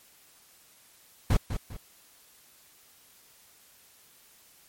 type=noise with echo; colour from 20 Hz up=brown; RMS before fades=-21 dBFS; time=1.3-1.37 s; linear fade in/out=5 ms; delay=200 ms; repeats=2; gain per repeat=-9 dB; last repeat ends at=1.77 s; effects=white hiss -58 dBFS RMS until 4.68 s + MP3 64 kbps